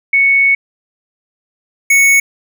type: tone pair in turn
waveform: sine / square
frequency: 2216 / 2216 Hz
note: C#7 / C#7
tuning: -1 / -1 cents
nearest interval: unison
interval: 0 cents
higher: neither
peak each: -7 dBFS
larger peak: neither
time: 0.13-0.55 / 1.9-2.2 s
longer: first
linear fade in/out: 5 ms
effects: none